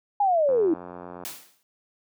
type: linear sweep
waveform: sine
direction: down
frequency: 834 to 303.3 Hz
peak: -18 dBFS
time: 0.2-0.74 s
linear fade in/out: 5 ms
type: click train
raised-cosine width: 1 ms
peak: -24 dBFS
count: 67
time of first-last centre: 0.49-1.236 s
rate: 88.5 Hz
type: noise with exponential decay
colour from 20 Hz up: white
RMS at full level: -32 dBFS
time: 1.25-1.63 s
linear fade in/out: 0 ms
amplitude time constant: 81 ms
effects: high-pass 150 Hz 12 dB/octave